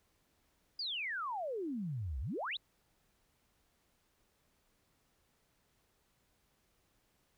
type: exponential two-way sweep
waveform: sine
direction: down then up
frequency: 4971 to 59.5 to 4145 Hz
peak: -36 dBFS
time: 0.79-2.57 s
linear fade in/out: 5 ms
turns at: 2.2 s
effects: pink hiss -75 dBFS RMS until 7.37 s